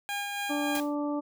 15% pulse tone with tremolo, 810 Hz, G#5, 43 cents flat, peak -24 dBFS, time 0.09-0.8 s, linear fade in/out 0 ms, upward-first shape sine, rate 3.6 Hz, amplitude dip 30%
harmonic tone, 292.4 Hz, D4, 7 cents flat, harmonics 1 / 2 / 3 / 4, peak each -29 / -35 / -39 / -41 dBFS, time 0.49-1.21 s, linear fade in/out 20 ms
white noise with exponential decay, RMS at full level -34 dBFS, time 0.75-0.95 s, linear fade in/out 1 ms, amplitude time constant 43 ms
effects none

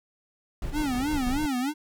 brown noise with tremolo, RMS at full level -31 dBFS, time 0.62-1.46 s, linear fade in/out 2 ms, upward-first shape square, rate 6.2 Hz, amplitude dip 40%
square tone with vibrato, 274.2 Hz, C#4, 19 cents flat, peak -26 dBFS, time 0.72-1.74 s, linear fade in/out 50 ms, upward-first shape sine, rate 3.2 Hz, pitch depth 190 cents each way
effects none

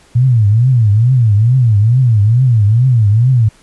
sine tone with vibrato, 115.4 Hz, A#2, 17 cents flat, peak -6 dBFS, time 0.15-3.49 s, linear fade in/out 10 ms, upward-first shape triangle, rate 2.3 Hz, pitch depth 260 cents each way, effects pink hiss -47 dBFS RMS until 3.62 s + resampled to 24000 Hz

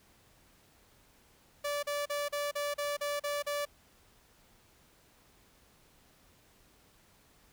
sawtooth tone bursts, 580 Hz, D5, 22 cents flat, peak -28 dBFS, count 9, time 1.64-3.654 s, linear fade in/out 10 ms, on 190 ms, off 38 ms, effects pink hiss -64 dBFS RMS until 7.52 s

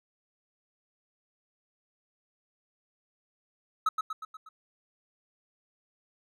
triangle tone with echo, 1286 Hz, E6, 43 cents flat, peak -20 dBFS, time 3.86-3.89 s, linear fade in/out 5 ms, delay 120 ms, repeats 5, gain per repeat -5 dB, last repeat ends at 4.49 s, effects none

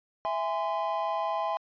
triangle chord, E augmented, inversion none, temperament just, 659.3 / 824.1 / 1030.1 Hz, E5 / G#5 / B#5, 0 / -14 / -27 cents, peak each -30 dBFS, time 0.25-1.57 s, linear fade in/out 0 ms, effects resampled to 11025 Hz

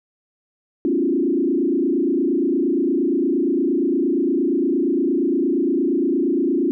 sine tone with frequency modulation, 308.6 Hz, D#4, 14 cents flat, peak -16 dBFS, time 0.85-6.71 s, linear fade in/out 0 ms, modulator 28.6 Hz, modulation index 2.1, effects none

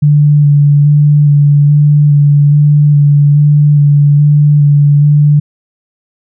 sine tone with vibrato, 146.1 Hz, D3, 9 cents flat, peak -3 dBFS, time 0.02-5.4 s, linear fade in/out 10 ms, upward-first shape square, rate 1.2 Hz, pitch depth 15 cents each way, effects none

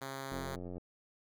5% pulse tone, 135.3 Hz, C#3, 42 cents flat, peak -29 dBFS, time 0.01-0.56 s, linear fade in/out 10 ms
click train, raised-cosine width 2 ms, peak -31 dBFS, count 42, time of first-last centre 0.32-0.781 s, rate 89 Hz
effects none

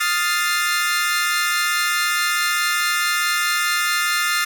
sawtooth chord, F dominant seventh, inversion third, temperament equal, 1244.5 / 1396.9 / 1760 / 2093 Hz, Eb6 / F6 / A6 / C7, 0 / 0 / 0 / 0 cents, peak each -21 / -19 / -20 / -21 dBFS, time 0-4.45 s, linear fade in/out 10 ms, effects none

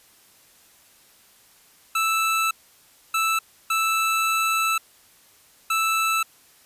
25% pulse tone bursts at uneven times, 1318.5 Hz, E6, in tune, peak -16 dBFS, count 4, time 1.95-2.51 / 3.14-3.39 / 3.7-4.78 / 5.7-6.23 s, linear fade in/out 5 ms, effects white hiss -55 dBFS RMS until 6.65 s + resampled to 32000 Hz

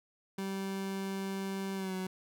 30% pulse tone with pitch glide, 193.9 to 186.75 Hz, G3 to F#3, -19 to +16 cents, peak -32 dBFS, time 0.38-2.07 s, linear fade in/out 5 ms, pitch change -65 cents, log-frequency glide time 1.75-1.94 s, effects none

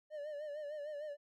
triangle tone with vibrato, 594 Hz, D5, 20 cents sharp, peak -39 dBFS, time 0.1-1.17 s, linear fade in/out 50 ms, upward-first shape sine, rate 6.6 Hz, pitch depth 67 cents each way, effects none

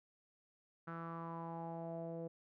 sawtooth tone with low-pass filter sweep, 166.3 Hz, E3, 16 cents sharp, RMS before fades -45 dBFS, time 0.87-2.28 s, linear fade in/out 10 ms, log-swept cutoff 1400 to 540 Hz, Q 5.3, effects none

